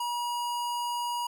square tone, 960 Hz, B5, 49 cents flat, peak -30 dBFS, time 0-1.27 s, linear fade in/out 5 ms, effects none

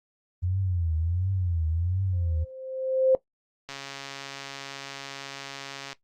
sine tone with vibrato, 87.31 Hz, F2, in tune, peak -24 dBFS, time 0.42-2.45 s, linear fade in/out 20 ms, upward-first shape triangle, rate 1.4 Hz, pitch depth 190 cents each way
sine tone with exponential growth, 523.3 Hz, C5, in tune, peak -15 dBFS, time 2.13-3.15 s, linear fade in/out 1 ms, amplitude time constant 220 ms
click train, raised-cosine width 0.2 ms, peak -20 dBFS, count 310, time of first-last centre 3.69-5.929 s, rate 138 Hz
effects noise-tail reverb RT60 0.1 s tail -17 dB re dry + Opus 32 kbps

